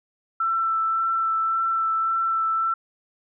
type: tone with vibrato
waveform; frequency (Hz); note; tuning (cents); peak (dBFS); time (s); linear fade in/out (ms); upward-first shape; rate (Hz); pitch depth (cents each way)
sine; 1333; E6; +19; -20; 0.4-2.74; 5; sine; 1.8; 12
effects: none